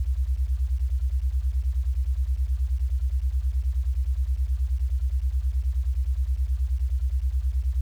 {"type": "beating tone pair", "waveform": "sine", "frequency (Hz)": [60.5, 70], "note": ["B1", "C#2"], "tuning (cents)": [-35, 18], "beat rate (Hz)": 9.5, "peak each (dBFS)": [-23, -25], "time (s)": [0, 7.81], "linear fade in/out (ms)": 5, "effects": ["tanh soft clip ceiling -15 dBFS", "9-bit"]}